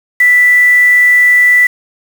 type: tone with quantisation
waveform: sine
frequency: 1975.5 Hz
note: B6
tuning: in tune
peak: -4 dBFS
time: 0.2-1.67 s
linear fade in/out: 5 ms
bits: 4
effects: none